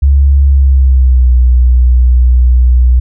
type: tone with pitch glide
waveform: sine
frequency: 69.3 to 61.74 Hz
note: C#2 to B1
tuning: 0 to 0 cents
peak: -3 dBFS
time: 0.02-3 s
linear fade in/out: 10 ms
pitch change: -200 cents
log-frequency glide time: 0.45-1.32 s
effects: none

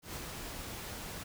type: noise with ADSR envelope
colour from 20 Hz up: pink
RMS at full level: -41 dBFS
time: 0.02-1.24 s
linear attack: 120 ms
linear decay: 63 ms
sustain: -2 dB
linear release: 14 ms
effects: none

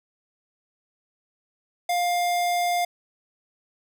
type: tone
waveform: square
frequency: 704 Hz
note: F5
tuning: 14 cents sharp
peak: -22 dBFS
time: 1.89-2.85 s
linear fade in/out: 5 ms
effects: none

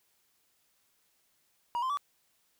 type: tone with pitch steps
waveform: triangle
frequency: 955 / 1040 / 1151 Hz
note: A#5 / C6 / D6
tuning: +42 / -11 / -35 cents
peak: -27 dBFS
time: 1.75-1.972 s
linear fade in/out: 0 ms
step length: 74 ms
effects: white hiss -72 dBFS RMS until 2.59 s

